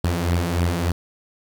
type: beating tone pair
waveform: sawtooth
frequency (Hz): 83.8 / 87.2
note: E2 / F2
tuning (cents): +29 / -2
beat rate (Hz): 3.4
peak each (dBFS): -20 / -17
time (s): 0.04-0.92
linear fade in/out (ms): 5
effects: 8-bit